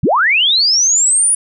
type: linear sweep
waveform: sine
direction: up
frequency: 82.41 to 9880 Hz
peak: -9 dBFS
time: 0.03-1.35 s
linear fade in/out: 5 ms
effects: none